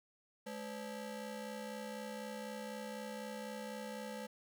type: ring-modulated tone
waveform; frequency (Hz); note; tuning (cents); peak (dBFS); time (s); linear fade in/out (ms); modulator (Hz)
30% pulse; 360; F#4; -47; -37; 0.46-4.27; 10; 148
effects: none